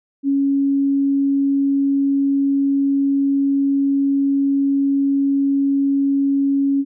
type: tone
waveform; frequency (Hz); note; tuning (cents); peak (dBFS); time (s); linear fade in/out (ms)
sine; 277.2; C#4; 0; -14; 0.23-6.85; 50
effects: none